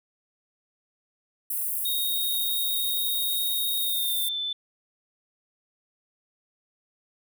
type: high-pass noise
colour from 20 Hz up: white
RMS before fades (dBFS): -29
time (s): 1.5-4.29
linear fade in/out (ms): 5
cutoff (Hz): 9200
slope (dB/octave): 48
type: tone with pitch glide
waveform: sine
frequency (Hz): 3729 to 3520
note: A#7 to A7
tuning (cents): 0 to 0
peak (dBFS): -27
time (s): 1.85-4.53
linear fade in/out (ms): 5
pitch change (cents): -100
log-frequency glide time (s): 3.8-4.39
effects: none